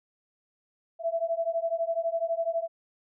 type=beating tone pair; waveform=sine; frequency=659.3 / 671.3 Hz; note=E5 / E5; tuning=0 / +31 cents; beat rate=12 Hz; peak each=-29 dBFS; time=0.99-2.68 s; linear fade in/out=50 ms; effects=none